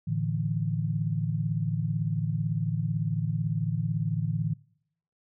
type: chord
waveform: sine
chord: A suspended fourth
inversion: none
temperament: equal with one note detuned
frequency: 110.96 / 146.83 / 164.81 Hz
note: A2 / D3 / E3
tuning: +15 / 0 / 0 cents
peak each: -30 dBFS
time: 0.07-4.54 s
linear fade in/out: 10 ms
effects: noise-tail reverb RT60 0.7 s tail -24 dB re dry